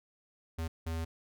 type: tone bursts at uneven times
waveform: square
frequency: 81.9 Hz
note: E2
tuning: 11 cents flat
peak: -34 dBFS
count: 2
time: 0.58-0.68 / 0.86-1.05 s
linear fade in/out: 10 ms
effects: none